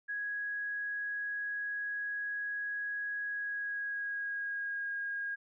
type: tone with pitch glide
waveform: sine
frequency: 1661.2 to 1631.7 Hz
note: G#6 to G#6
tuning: 0 to -31 cents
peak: -34 dBFS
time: 0.08-5.36 s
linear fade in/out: 20 ms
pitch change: -31 cents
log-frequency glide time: 3.24-4.92 s
effects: none